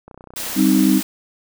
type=click train; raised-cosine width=1 ms; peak=-25 dBFS; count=17; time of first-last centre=0.08-0.594 s; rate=31.1 Hz
type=high-pass noise; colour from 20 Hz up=white; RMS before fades=-27 dBFS; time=0.36-1.03 s; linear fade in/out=5 ms; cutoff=160 Hz; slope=24 dB/octave
type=chord; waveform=sine; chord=C minor; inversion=second; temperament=equal; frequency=196 / 261.6 / 311.1 Hz; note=G3 / C4 / Eb4; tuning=0 / 0 / 0 cents; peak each=-16 dBFS; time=0.55-1.02 s; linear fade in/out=50 ms
effects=none